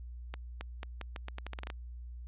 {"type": "accelerating click train", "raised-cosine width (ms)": 0.3, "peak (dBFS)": -24, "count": 13, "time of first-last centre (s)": [0.34, 1.701], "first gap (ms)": 270, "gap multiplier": 0.82, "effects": ["added 60 Hz sine -42 dBFS peak until 2.27 s", "resampled to 8000 Hz"]}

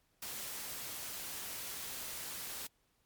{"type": "noise", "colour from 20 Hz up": "white", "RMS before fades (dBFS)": -43, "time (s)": [0.22, 2.67], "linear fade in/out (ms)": 5, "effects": ["pink hiss -75 dBFS RMS until 3.05 s", "MP3 96 kbps"]}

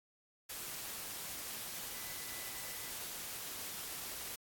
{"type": "tone in noise", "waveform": "sine", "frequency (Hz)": 1995, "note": "B6", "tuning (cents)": 17, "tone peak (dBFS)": -55, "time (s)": [1.93, 2.91], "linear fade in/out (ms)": 10, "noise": "white", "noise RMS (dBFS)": -44, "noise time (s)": [0.49, 4.36], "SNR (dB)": -14, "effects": ["AAC 64 kbps"]}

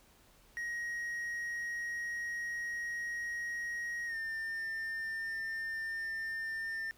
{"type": "tone with pitch glide", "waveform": "triangle", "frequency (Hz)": [1887, 1800.7], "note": ["A#6", "A6"], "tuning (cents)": [21, 40], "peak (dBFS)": -34, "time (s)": [0.57, 6.91], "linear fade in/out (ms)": 0, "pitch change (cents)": -81, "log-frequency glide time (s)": [4.06, 4.17], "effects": ["added 41 Hz sine -67 dBFS peak until 6.97 s", "pink hiss -64 dBFS RMS until 6.97 s"]}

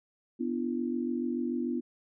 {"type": "chord", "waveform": "sine", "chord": "B diminished", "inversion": "none", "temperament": "equal with one note detuned", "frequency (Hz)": [246.9, 293.7, 340.7], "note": ["B3", "D4", "F4"], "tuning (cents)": [0, 0, -43], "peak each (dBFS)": [-31, -37, -34], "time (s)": [0.39, 1.81], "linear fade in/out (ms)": 20, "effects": []}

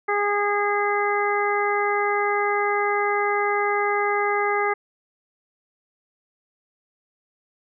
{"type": "harmonic tone", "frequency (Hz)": 410, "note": "G#4", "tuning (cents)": -22, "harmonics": [1, 2, 3, 4, 5], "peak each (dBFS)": [-24, -25, -26, -30, -27], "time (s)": [0.08, 4.74], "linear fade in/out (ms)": 10, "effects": []}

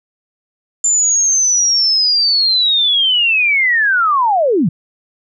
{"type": "linear sweep", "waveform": "sine", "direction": "down", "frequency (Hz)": [7200, 137.4], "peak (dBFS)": -10, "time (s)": [0.84, 4.69], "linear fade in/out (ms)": 5, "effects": []}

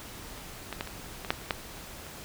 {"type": "clicks", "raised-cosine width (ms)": 0.3, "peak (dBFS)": [-29, -18, -15, -23, -21, -8, -10, -29], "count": 8, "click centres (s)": [0.377, 0.727, 0.809, 0.874, 1.248, 1.305, 1.508, 2.067], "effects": ["pink hiss -44 dBFS RMS until 2.24 s"]}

